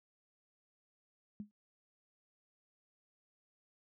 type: tone with exponential decay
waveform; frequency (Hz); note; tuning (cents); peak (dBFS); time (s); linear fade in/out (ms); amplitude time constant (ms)
sine; 207.7; G#3; 0; -37; 1.4-1.51; 0; 23
effects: high-pass 60 Hz 12 dB/octave